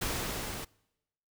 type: noise with level ramp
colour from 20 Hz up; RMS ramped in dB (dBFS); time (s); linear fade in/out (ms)
pink; -32 to -40; 0.01-0.65; 10
effects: noise-tail reverb RT60 0.9 s tail -25 dB re dry